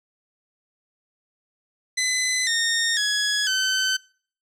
15% pulse tone with pitch steps, 2018 / 1839.9 / 1677.4 / 1529.4 Hz, B6 / A#6 / G#6 / G6, +37 / -23 / +17 / -43 cents, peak -14 dBFS, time 1.97-3.97 s, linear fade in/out 10 ms, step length 500 ms, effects noise-tail reverb RT60 0.5 s tail -24 dB re dry + low-pass 10000 Hz 12 dB/octave

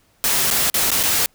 white noise with dropouts, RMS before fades -18 dBFS, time 0.24-1.26 s, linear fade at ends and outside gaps 0 ms, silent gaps 0.503-0.511 / 0.7-0.742 / 0.905-0.916 / 1.03-1.036 s, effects pink hiss -59 dBFS RMS until 1.34 s

